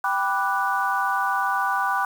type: chord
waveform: sine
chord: G major seventh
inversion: none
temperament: equal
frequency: 784 / 987.8 / 1174.7 / 1480 Hz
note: G5 / B5 / D6 / F#6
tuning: 0 / 0 / 0 / 0 cents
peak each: -26 dBFS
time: 0.04-2.05 s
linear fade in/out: 2 ms
effects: 7-bit